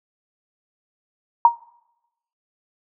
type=tone with exponential decay; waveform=sine; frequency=940 Hz; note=A#5; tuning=14 cents sharp; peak=-4 dBFS; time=1.45-1.56 s; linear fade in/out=2 ms; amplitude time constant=22 ms; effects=noise-tail reverb RT60 0.9 s tail -23 dB re dry